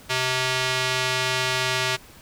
square tone with band-pass filter, 128.6 Hz, C3, 30 cents flat, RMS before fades -24 dBFS, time 0.09-1.97 s, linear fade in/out 20 ms, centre 3200 Hz, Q 0.79, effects pink hiss -48 dBFS RMS until 2.21 s

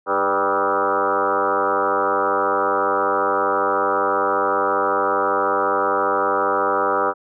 sine tone with frequency modulation, 880 Hz, A5, in tune, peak -16 dBFS, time 0.06-7.14 s, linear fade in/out 50 ms, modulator 94.7 Hz, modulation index 5.3, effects none

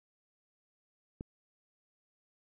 click, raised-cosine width 3 ms, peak -27 dBFS, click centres 1.209 s, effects none

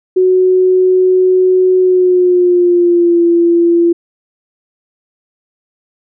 sine tone with pitch glide, 370 to 341.3 Hz, F#4 to F4, 0 to -40 cents, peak -6 dBFS, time 0.16-3.93 s, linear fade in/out 10 ms, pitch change -140 cents, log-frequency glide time 1.79-3.23 s, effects none

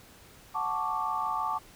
sine chord, D major seventh, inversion first, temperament equal, 740 / 880 / 1108.7 / 1174.7 Hz, F#5 / A5 / C#6 / D6, 0 / 0 / 0 / 0 cents, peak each -37 / -32 / -35 / -32 dBFS, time 0.54-1.59 s, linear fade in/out 20 ms, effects pink hiss -54 dBFS RMS until 1.75 s

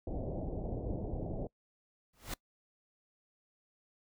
pink low-pass noise, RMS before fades -38 dBFS, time 0.07-1.47 s, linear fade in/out 2 ms, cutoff 710 Hz, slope 48 dB/octave
pink noise with exponential growth, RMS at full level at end -35 dBFS, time 2.13-2.34 s, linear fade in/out 5 ms, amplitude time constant 44 ms
effects noise-tail reverb RT60 0.1 s tail -23 dB re dry

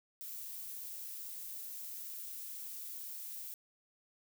violet noise, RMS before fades -45 dBFS, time 0.21-3.54 s, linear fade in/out 0 ms, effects none

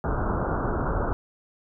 pink low-pass noise, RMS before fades -26 dBFS, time 0.04-1.13 s, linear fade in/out 0 ms, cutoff 1500 Hz, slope 96 dB/octave, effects none

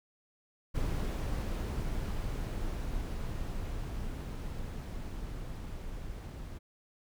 brown noise with level ramp, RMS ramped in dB -32 to -42 dBFS, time 0.74-6.59 s, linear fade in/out 20 ms, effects none

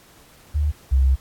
sine tone pair in turn, 74.1 / 66.24 Hz, D2 / C2, +16 / +22 cents, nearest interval major second, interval 194 cents, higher first, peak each -17 / -13 dBFS, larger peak second, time 0.54-0.72 / 0.91-1.16 s, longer second, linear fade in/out 20 ms, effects pink hiss -51 dBFS RMS until 1.2 s + AAC 64 kbps

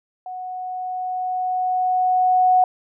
sine tone with level ramp, 737 Hz, F#5, 7 cents flat, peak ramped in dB -29 to -11 dBFS, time 0.26-2.64 s, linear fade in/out 2 ms, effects none

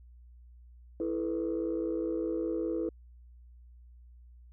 sine chord, E suspended fourth, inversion none, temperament equal with one note detuned, 329.6 / 434.4 / 493.9 Hz, E4 / A4 / B4, 0 / -22 / 0 cents, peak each -31 / -35 / -35 dBFS, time 1-2.89 s, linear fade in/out 2 ms, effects tanh soft clip ceiling -23 dBFS + added 60 Hz sine -51 dBFS peak until 4.52 s

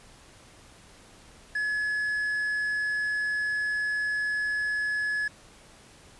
triangle tone with quantisation, 1700 Hz, G#6, 40 cents sharp, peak -24 dBFS, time 1.55-5.28 s, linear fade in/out 5 ms, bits 9, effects pink hiss -53 dBFS RMS until 6.19 s + resampled to 24000 Hz

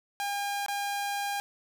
sawtooth tone with dropouts, 807 Hz, G#5, 50 cents flat, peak -26 dBFS, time 0.2-1.4 s, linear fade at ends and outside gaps 0 ms, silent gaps 0.662-0.683 s, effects 11-bit

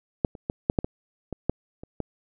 clicks, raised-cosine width 2 ms, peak -7 / -27 / -13 / -6 / -8 / -16 / -18 / -8 / -26 / -15 dBFS, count 10, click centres 0.248 / 0.352 / 0.499 / 0.699 / 0.788 / 0.845 / 1.327 / 1.496 / 1.835 / 2.003 s, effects none

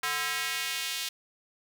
square tone with high-pass filter sweep, 146.83 Hz, D3, in tune, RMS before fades -32 dBFS, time 0.03-1.09 s, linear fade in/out 5 ms, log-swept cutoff 1400 to 3300 Hz, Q 1.3, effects none

